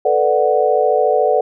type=chord; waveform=sine; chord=B minor seventh; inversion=third; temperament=equal; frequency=440 / 493.9 / 587.3 / 740 Hz; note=A4 / B4 / D5 / F#5; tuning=0 / 0 / 0 / 0 cents; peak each=-17 dBFS; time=0.05-1.41 s; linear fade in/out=5 ms; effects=none